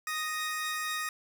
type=tone pair together; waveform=sawtooth; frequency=1244.5 / 1864.7 Hz; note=D#6 / A#6; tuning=0 / 0 cents; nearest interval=perfect fifth; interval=700 cents; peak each=-31 / -31 dBFS; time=0.07-1.09 s; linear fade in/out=2 ms; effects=9-bit